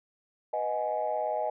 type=chord; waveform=sine; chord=G# minor seventh; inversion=first; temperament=equal with one note detuned; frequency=493.9 / 622.3 / 740 / 837.4 Hz; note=B4 / D#5 / F#5 / G#5; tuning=0 / 0 / 0 / +14 cents; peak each=-36 / -30 / -35 / -32 dBFS; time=0.53-1.5 s; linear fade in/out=5 ms; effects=tanh soft clip ceiling -19 dBFS